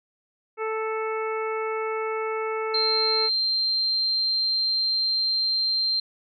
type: harmonic tone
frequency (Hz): 440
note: A4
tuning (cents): 0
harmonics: 1 / 2 / 3 / 4 / 5 / 6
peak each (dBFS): -27 / -34 / -32 / -45 / -36 / -45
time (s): 0.57-3.3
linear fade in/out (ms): 50
type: tone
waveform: sine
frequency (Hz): 4156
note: C8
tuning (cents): -12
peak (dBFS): -21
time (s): 2.74-6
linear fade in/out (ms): 5
effects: none